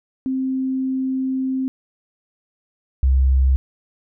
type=tone pair in turn; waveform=sine; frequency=262.4 / 65.98 Hz; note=C4 / C2; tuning=+5 / +15 cents; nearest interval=2 octaves; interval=2390 cents; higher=first; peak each=-19 / -12 dBFS; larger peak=second; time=0.26-1.68 / 3.03-3.56 s; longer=first; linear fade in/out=0 ms; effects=none